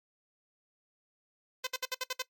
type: tone bursts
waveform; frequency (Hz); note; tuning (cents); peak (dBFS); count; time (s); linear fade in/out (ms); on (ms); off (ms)
5% pulse; 512; C5; -38; -20; 7; 1.64-2.222; 5; 30; 62
effects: noise-tail reverb RT60 0.1 s tail -18 dB re dry + MP3 96 kbps